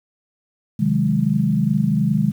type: chord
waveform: sine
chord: Ab dominant seventh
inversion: first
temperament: equal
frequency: 130.81 / 155.56 / 185 / 207.7 Hz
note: C3 / Eb3 / Gb3 / Ab3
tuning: 0 / 0 / 0 / 0 cents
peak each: -23 / -20 / -23 / -19 dBFS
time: 0.79-2.32 s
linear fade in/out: 10 ms
effects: 8-bit